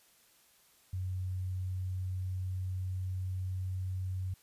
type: tone with pitch glide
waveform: sine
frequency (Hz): 92.5 to 93.09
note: F#2 to F#2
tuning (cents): 0 to +11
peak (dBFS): -33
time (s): 0.93-4.34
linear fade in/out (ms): 5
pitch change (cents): +11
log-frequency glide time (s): 1.45-3.94
effects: white hiss -65 dBFS RMS until 4.42 s + resampled to 32000 Hz